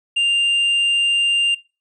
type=tone; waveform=triangle; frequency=2794 Hz; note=F7; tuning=in tune; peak=-13 dBFS; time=0.16-1.55 s; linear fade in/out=10 ms; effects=noise-tail reverb RT60 0.3 s tail -21 dB re dry + resampled to 24000 Hz